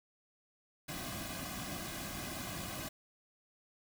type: noise with comb filter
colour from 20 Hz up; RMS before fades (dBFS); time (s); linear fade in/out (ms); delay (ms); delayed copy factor
pink; -42; 0.88-2.89; 10; 2.2; -0.8
effects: none